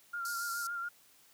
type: tone with vibrato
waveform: sine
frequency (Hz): 1394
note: F6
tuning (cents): -4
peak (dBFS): -35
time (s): 0.13-0.89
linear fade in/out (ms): 10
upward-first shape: sine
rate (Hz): 7.1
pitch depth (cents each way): 33
type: band-pass noise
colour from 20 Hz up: pink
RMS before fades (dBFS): -43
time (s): 0.25-0.67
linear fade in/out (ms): 2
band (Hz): 4300 to 15000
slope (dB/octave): 96
effects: white hiss -63 dBFS RMS until 1.33 s + high-pass 80 Hz 12 dB/octave